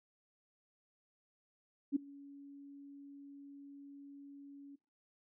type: tone with ADSR envelope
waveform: sine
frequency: 281.2 Hz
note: C#4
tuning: 25 cents sharp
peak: -26 dBFS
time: 1.92-4.76 s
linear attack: 39 ms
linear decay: 9 ms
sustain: -24 dB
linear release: 11 ms
effects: noise-tail reverb RT60 0.3 s tail -20 dB re dry